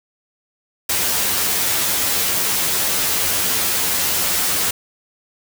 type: noise with comb filter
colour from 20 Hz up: white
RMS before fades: -19 dBFS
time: 0.89-4.71 s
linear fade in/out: 5 ms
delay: 11 ms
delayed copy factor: +0.9
effects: none